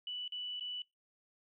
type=tone with dropouts; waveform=sine; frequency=2966 Hz; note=F#7; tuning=4 cents sharp; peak=-38 dBFS; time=0.07-0.82 s; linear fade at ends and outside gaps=2 ms; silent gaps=0.279-0.321 / 0.597-0.608 s; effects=noise-tail reverb RT60 0.2 s tail -24 dB re dry